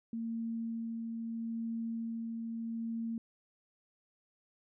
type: tone with tremolo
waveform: sine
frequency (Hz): 228.4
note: A#3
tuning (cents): -35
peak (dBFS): -34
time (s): 0.13-3.18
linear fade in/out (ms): 2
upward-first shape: sine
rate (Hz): 0.77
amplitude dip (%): 25
effects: none